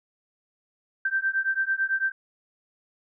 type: beating tone pair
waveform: sine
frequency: 1560 / 1569 Hz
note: G6 / G6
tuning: -9 / +1 cents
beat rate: 9 Hz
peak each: -26 dBFS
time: 1.05-2.12 s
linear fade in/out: 5 ms
effects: none